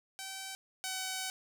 5% pulse tone pair in turn, 770 / 755.9 Hz, G5 / F#5, -31 / +37 cents, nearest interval unison, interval 32 cents, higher first, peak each -29 / -24 dBFS, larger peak second, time 0.19-0.55 / 0.84-1.3 s, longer second, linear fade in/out 0 ms, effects none

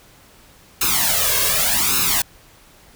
white noise with flanger, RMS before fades -18 dBFS, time 0.81-2.22 s, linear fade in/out 5 ms, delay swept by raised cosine 0.76 to 1.86 ms, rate 0.86 Hz, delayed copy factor +0.9, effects pink hiss -49 dBFS RMS until 2.95 s

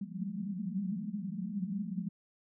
pink band-pass noise, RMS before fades -37 dBFS, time 0.01-2.09 s, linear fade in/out 5 ms, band 180 to 210 Hz, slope 96 dB/octave, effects none

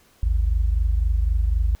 sine tone pair together, 53.49 / 77.4 Hz, A1 / D#2, -48 / -9 cents, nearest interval tritone, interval 639 cents, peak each -18 / -24 dBFS, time 0.23-1.75 s, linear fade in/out 0 ms, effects pink hiss -57 dBFS RMS until 1.8 s

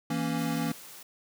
square chord, A# diminished, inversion second, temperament equal, 164.81 / 233.1 / 277.2 Hz, E3 / A#3 / C#4, 0 / 0 / 0 cents, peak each -33 dBFS, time 0.1-0.72 s, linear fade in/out 5 ms
white high-pass noise, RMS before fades -47 dBFS, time 0.38-1.03 s, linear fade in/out 5 ms, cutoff 130 Hz, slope 12 dB/octave
effects none

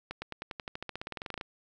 accelerating click train, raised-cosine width 0.3 ms, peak -21 dBFS, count 21, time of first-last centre 0.11-1.411 s, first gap 110 ms, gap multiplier 0.94, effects none

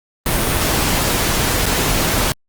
pink noise with dropouts, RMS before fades -17 dBFS, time 0.26-2.32 s, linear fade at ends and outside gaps 1 ms, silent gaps 1.657-1.663 s, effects Opus 32 kbps

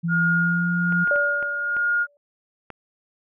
sine tone with pitch glide, 168.7 to 174.65 Hz, E3 to F3, +40 to 0 cents, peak -21 dBFS, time 0.03-1.05 s, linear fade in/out 20 ms, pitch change +60 cents, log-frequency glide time 0.25-0.68 s
sine tone with tremolo, 1424 Hz, F6, 33 cents sharp, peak -18 dBFS, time 0.08-2.07 s, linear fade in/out 50 ms, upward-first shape sine, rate 1.2 Hz, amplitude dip 50%
clicks, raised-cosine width 0.5 ms, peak -21 dBFS, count 6, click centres 0.924 / 1.075 / 1.16 / 1.427 / 1.767 / 2.703 s
sine tone with exponential decay, 578 Hz, D5, 28 cents flat, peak -20 dBFS, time 1.11-2.17 s, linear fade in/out 1 ms, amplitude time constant 230 ms
effects none

